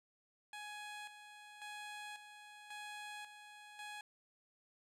15% pulse tone with tremolo, 836 Hz, G#5, 11 cents sharp, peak -40 dBFS, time 0.53-4.01 s, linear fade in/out 2 ms, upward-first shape square, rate 0.92 Hz, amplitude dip 60%, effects low-pass 10000 Hz 12 dB/octave

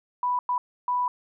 sine tone bursts at uneven times, 987.8 Hz, B5, in tune, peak -22 dBFS, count 3, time 0.23-0.39 / 0.49-0.58 / 0.88-1.08 s, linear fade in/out 2 ms, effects none

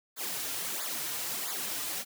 white noise with flanger, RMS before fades -35 dBFS, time 0.16-2.05 s, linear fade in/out 50 ms, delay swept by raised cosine 0.34 to 5.44 ms, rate 1.5 Hz, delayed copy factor -0.85, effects high-pass 150 Hz 12 dB/octave

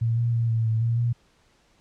sine tone with pitch steps, 114.9 / 117.8 / 116 / 113.4 / 111.6 / 116.2 / 118.9 Hz, A#2 / A#2 / A#2 / A#2 / A2 / A#2 / A#2, -25 / +19 / -8 / -47 / +25 / -5 / +35 cents, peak -20 dBFS, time 0.01-1.13 s, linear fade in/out 10 ms, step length 160 ms, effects pink hiss -62 dBFS RMS until 1.8 s + low-pass 7000 Hz 12 dB/octave

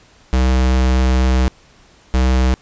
square tone pair in turn, 64 / 64 Hz, C2 / C2, -38 / -38 cents, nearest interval unison, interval 0 cents, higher neither, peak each -12 dBFS, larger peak neither, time 0.33-1.48 / 2.14-2.54 s, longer first, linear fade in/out 0 ms, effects pink hiss -49 dBFS RMS until 2.61 s + resampled to 16000 Hz

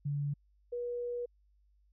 sine tone pair in turn, 143.7 / 483.3 Hz, D3 / B4, -37 / -38 cents, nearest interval octave + major sixth, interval 2099 cents, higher second, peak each -31 / -34 dBFS, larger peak first, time 0.05-0.34 / 0.72-1.26 s, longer second, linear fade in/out 10 ms, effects added 50 Hz sine -65 dBFS peak until 1.92 s

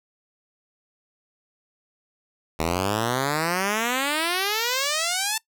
5% pulse exponential sweep, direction up, 77.78 to 896 Hz, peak -11 dBFS, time 2.59-5.38 s, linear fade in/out 5 ms, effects noise-tail reverb RT60 0.1 s tail -21 dB re dry

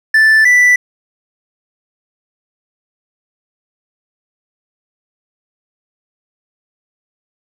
triangle tone pair in turn, 1760 / 1975.5 Hz, A6 / B6, 0 / 0 cents, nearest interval major second, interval 200 cents, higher second, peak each -4 dBFS, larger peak neither, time 0.14-0.45 / 0.45-0.76 s, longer neither, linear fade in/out 5 ms, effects none

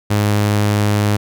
sawtooth tone, 103.83 Hz, G#2, in tune, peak -9 dBFS, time 0.1-1.17 s, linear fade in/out 10 ms, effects none

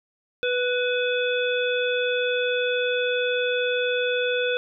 harmonic tone with a mistuned harmonic, 493.9 Hz, B4, in tune, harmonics 1 / 3 / 5 / 7, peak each -23 / -28 / -30 / -31 dBFS, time 0.43-4.57 s, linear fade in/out 0 ms, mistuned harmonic 5, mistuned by +50 cents, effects none

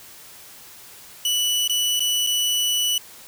sawtooth tone with dropouts, 2960 Hz, F#7, in tune, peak -16 dBFS, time 1.25-2.98 s, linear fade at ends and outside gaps 2 ms, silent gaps 1.677-1.696 / 1.995-2.004 / 2.266-2.271 s, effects white hiss -44 dBFS RMS until 3.27 s

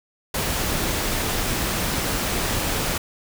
pink noise, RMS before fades -24 dBFS, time 0.34-2.98 s, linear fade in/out 5 ms, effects none

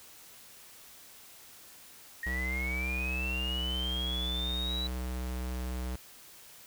sine linear sweep, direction up, 1864.7 to 3951 Hz, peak -33 dBFS, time 2.23-4.87 s, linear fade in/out 2 ms
square tone with pitch glide, 64.1 to 62.74 Hz, C2 to B1, -35 to +28 cents, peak -34 dBFS, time 2.26-5.96 s, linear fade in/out 5 ms, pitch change -37 cents, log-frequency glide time 3.09-4.7 s
effects white hiss -53 dBFS RMS until 6.66 s

